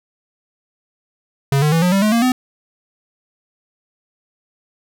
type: tone with pitch steps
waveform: square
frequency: 138.3 / 150.82 / 164.47 / 179.35 / 195.59 / 213.3 / 232.6 / 253.6 Hz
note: C#3 / D3 / E3 / F3 / G3 / G#3 / A#3 / B3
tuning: -4 / +46 / -4 / +46 / -4 / +46 / -4 / +46 cents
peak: -13 dBFS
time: 1.52-2.32 s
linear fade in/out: 2 ms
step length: 100 ms
effects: none